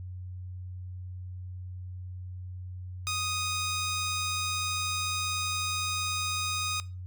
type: tone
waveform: 10% pulse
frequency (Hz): 1244.5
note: D#6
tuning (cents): 0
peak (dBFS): -21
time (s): 3.07-6.8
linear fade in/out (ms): 0
effects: noise-tail reverb RT60 0.3 s tail -20 dB re dry + added 91 Hz sine -37 dBFS peak until 7.06 s